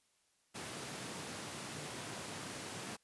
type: high-pass noise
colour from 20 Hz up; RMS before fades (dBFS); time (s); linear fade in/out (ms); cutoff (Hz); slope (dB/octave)
pink; -45; 0.54-2.97; 20; 110; 24
effects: white hiss -75 dBFS RMS until 3.03 s + resampled to 24000 Hz